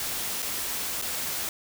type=noise with dropouts; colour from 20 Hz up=white; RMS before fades=-31 dBFS; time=0-1.49 s; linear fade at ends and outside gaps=2 ms; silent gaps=0.421-0.425 / 1.016-1.022 s; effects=none